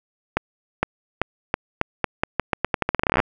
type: accelerating click train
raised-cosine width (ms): 0.5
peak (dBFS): -3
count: 25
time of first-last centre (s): 0.37-3.201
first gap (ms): 460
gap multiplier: 0.84
effects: none